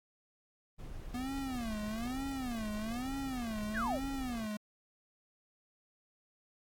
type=noise; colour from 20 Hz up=brown; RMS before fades=-45 dBFS; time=0.78-4.47 s; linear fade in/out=20 ms
type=tone with vibrato; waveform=square; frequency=240.2 Hz; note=B3; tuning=48 cents flat; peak=-37 dBFS; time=1.14-4.57 s; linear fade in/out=5 ms; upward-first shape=sine; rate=1.1 Hz; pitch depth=230 cents each way
type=exponential sweep; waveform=sine; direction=down; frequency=2000 to 473.8 Hz; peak=-33 dBFS; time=3.73-4 s; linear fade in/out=50 ms
effects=AAC 64 kbps